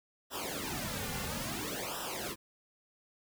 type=noise with flanger; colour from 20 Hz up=pink; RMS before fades=-38 dBFS; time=0.3-2.36 s; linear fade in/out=50 ms; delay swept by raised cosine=0.45 to 3.15 ms; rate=0.59 Hz; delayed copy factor=-0.95; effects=none